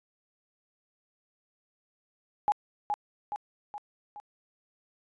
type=tone with echo; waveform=sine; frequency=830.6 Hz; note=G#5; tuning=in tune; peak=-21 dBFS; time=2.48-2.52 s; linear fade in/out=0 ms; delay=420 ms; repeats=4; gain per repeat=-5 dB; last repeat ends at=4.2 s; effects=resampled to 22050 Hz